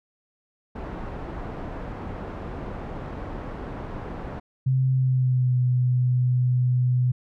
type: low-pass noise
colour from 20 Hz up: pink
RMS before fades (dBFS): -34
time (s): 0.75-4.4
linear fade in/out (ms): 10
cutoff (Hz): 1100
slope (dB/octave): 12
type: tone with pitch glide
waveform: sine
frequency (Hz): 130.81 to 125.19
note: C3 to B2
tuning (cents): 0 to +24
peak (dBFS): -18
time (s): 4.66-7.12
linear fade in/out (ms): 10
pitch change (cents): -76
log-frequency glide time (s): 4.92-5.58
effects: none